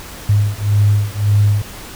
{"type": "beating tone pair", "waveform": "sine", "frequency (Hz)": [102.2, 104], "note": ["G#2", "G#2"], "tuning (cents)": [-27, 3], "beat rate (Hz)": 1.8, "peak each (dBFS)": -14, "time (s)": [0.29, 1.62], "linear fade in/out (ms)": 5, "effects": ["pink hiss -33 dBFS RMS until 1.95 s"]}